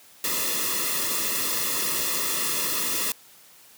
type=noise with comb filter; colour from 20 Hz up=white; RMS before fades=-26 dBFS; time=0.24-3.12 s; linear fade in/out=2 ms; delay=1.3 ms; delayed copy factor=-0.95; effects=white hiss -52 dBFS RMS until 3.77 s + high-pass 100 Hz 12 dB/octave